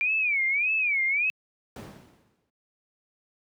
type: tone with vibrato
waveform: sine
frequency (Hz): 2349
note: D7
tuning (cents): 0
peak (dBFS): -22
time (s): 0.01-1.3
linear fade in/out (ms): 0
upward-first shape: sine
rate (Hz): 1.7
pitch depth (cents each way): 190
type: noise with exponential decay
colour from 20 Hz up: brown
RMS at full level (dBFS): -31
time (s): 1.76-2.5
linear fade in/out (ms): 2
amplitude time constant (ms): 160
effects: high-pass 150 Hz 12 dB/octave